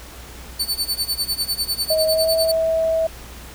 sawtooth tone with tremolo, 4505 Hz, C#8, 27 cents sharp, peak -15 dBFS, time 0.59-2.52 s, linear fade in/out 10 ms, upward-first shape sine, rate 10 Hz, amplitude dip 90%
sine tone with pitch glide, 633 to 649.3 Hz, D#5 to E5, +30 to -26 cents, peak -16 dBFS, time 1.9-3.07 s, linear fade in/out 5 ms, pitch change +44 cents, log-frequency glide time 2.07-2.31 s
effects added 60 Hz sine -39 dBFS peak until 3.54 s + pink hiss -40 dBFS RMS until 3.54 s

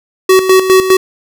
square tone with tremolo, 376.3 Hz, F#4, 29 cents sharp, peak -4 dBFS, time 0.29-0.97 s, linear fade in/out 5 ms, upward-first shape square, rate 4.9 Hz, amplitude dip 65%, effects none

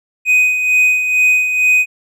triangle tone with tremolo, 2500 Hz, D#7, 8 cents sharp, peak -6 dBFS, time 0.25-1.86 s, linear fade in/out 50 ms, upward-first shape sine, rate 2.2 Hz, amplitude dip 55%, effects none

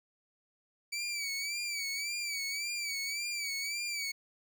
20% pulse tone with vibrato, 2300 Hz, D7, 37 cents flat, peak -29 dBFS, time 0.92-4.12 s, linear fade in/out 10 ms, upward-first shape sine, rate 1.8 Hz, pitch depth 74 cents each way, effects none

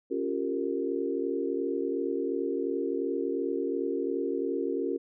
sine chord, G half-diminished seventh, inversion second, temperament equal with one note detuned, 277.2 / 349.2 / 392 / 460.5 Hz, Db4 / F4 / G4 / Bb4, 0 / 0 / 0 / -21 cents, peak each -33 dBFS, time 0.1-4.98 s, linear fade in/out 20 ms, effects none

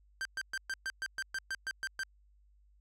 45% pulse tone bursts, 1568 Hz, G6, in tune, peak -34 dBFS, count 12, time 0.21-2.034 s, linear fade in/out 0 ms, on 42 ms, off 120 ms, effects added 50 Hz sine -62 dBFS peak until 2.8 s + low-pass 9000 Hz 12 dB/octave

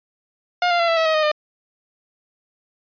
sawtooth tone with pitch steps, 711 / 694.8 / 678.9 / 663.4 / 648.2 / 633.4 / 619 / 604.8 Hz, F5 / F5 / F5 / E5 / E5 / D#5 / D#5 / D#5, +31 / -9 / -49 / +11 / -29 / +31 / -9 / -49 cents, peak -12 dBFS, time 0.62-1.316 s, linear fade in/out 2 ms, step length 87 ms, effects resampled to 11025 Hz

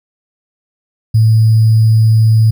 sine tone with sample-and-hold, 110.7 Hz, A2, 11 cents sharp, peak -5 dBFS, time 1.14-2.51 s, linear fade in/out 10 ms, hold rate 4900 Hz, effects none

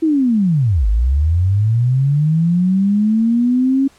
sine linear two-way sweep, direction down then up, 329.6 to 49 to 274.9 Hz, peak -11 dBFS, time 0.02-3.88 s, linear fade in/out 10 ms, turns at 0.87 s, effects pink hiss -50 dBFS RMS until 3.98 s + low-pass 10000 Hz 12 dB/octave

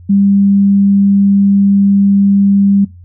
sine tone, 198.8 Hz, G3, 25 cents sharp, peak -6 dBFS, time 0.09-2.85 s, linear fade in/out 10 ms, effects noise-tail reverb RT60 0.2 s tail -20 dB re dry + added 88 Hz sine -33 dBFS peak until 3.04 s

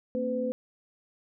sine tone cluster, 230.8 / 267.6 / 506 Hz, A#3 / C4 / B4, -17 / +39 / +42 cents, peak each -32 / -36 / -29 dBFS, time 0.15-0.52 s, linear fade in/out 0 ms, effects none

